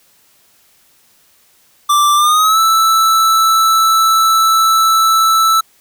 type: tone with pitch glide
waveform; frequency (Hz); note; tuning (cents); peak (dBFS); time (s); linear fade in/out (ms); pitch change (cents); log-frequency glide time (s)
square; 1174.7 to 1318.6; D6 to E6; 0 to 0; -9; 1.89-5.61; 10; +200; 2.15-2.59
effects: white hiss -52 dBFS RMS until 5.8 s